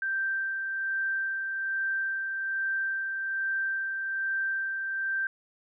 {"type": "tone with tremolo", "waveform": "sine", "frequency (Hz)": 1568, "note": "G6", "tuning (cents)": 0, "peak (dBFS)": -26, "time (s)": [0.02, 5.27], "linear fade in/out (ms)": 2, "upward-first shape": "sine", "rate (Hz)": 1.2, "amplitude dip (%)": 35, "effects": []}